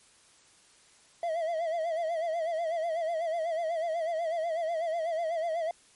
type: tone with vibrato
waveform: triangle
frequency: 659.3 Hz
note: E5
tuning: in tune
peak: -26 dBFS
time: 1.23-5.71 s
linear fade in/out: 2 ms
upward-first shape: sine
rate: 8.1 Hz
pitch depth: 88 cents each way
effects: white hiss -60 dBFS RMS until 5.95 s + MP3 48 kbps